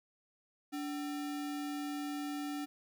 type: tone with sample-and-hold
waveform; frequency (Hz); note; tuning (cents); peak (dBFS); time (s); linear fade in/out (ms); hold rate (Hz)
sine; 290; D4; -22; -36; 0.72-2.66; 20; 1050
effects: none